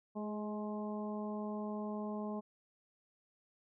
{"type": "harmonic tone with a mistuned harmonic", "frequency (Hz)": 211.1, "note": "G#3", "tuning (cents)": 29, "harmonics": [1, 2, 3, 4, 5], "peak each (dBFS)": [-39, -45, -46, -49, -50], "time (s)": [0.15, 2.41], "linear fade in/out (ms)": 20, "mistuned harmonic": 2, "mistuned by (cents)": -16, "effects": []}